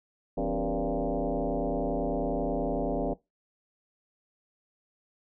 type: tone with frequency modulation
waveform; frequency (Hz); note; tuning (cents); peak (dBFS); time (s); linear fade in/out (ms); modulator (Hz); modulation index
sine; 146.83; D3; 0; -26; 0.37-3.14; 10; 108; 5.3
effects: noise-tail reverb RT60 0.2 s tail -20 dB re dry